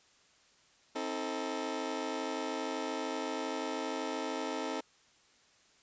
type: chord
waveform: 20% pulse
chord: A diminished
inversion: first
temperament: just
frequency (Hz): 264 / 316.8 / 440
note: C4 / Eb4 / A4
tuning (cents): +16 / +31 / 0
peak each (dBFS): -34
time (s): 0.95-4.81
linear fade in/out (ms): 10
effects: white hiss -65 dBFS RMS until 5.82 s + resampled to 16000 Hz